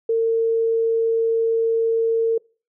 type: tone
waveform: sine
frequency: 454.4 Hz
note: A#4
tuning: 44 cents flat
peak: -16 dBFS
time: 0.09-2.38 s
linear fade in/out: 5 ms
effects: noise-tail reverb RT60 0.4 s tail -26 dB re dry